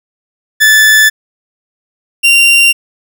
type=tone pair in turn; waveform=40% pulse; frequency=1744 / 2768 Hz; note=A6 / F7; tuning=-16 / -16 cents; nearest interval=minor sixth; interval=800 cents; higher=second; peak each=-3 dBFS; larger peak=neither; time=0.6-1.1 / 2.23-2.73 s; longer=neither; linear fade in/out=20 ms; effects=none